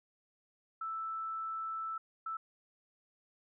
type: tone bursts at uneven times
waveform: sine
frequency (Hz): 1320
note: E6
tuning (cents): +2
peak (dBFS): -36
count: 2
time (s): 0.81-1.98 / 2.26-2.37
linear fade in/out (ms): 5
effects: none